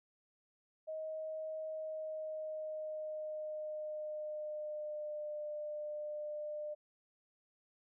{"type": "tone with pitch glide", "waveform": "sine", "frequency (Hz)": [629, 600.2], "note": ["D#5", "D5"], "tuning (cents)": [19, 38], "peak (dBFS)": -39, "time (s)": [0.87, 6.75], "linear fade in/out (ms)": 20, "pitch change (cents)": -81, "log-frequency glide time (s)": [1.67, 5.28], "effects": []}